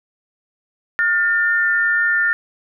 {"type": "tone pair together", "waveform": "sine", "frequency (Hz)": [1424.7, 1799], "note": ["F6", "A6"], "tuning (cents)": [34, 38], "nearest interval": "major third", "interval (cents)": 404, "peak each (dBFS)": [-18, -16], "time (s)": [0.99, 2.33], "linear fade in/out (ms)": 0, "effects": []}